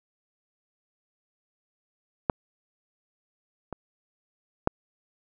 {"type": "clicks", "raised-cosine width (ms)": 1, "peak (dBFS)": [-7, -20, -6], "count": 3, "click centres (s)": [2.298, 3.727, 4.674], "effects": []}